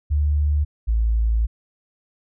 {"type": "tone pair in turn", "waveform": "sine", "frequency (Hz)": [73.8, 55.75], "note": ["D2", "A1"], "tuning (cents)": [9, 23], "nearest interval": "perfect fourth", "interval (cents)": 486, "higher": "first", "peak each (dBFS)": -16, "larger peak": "neither", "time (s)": [[0.1, 0.65], [0.87, 1.47]], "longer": "second", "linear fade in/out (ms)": 20, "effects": []}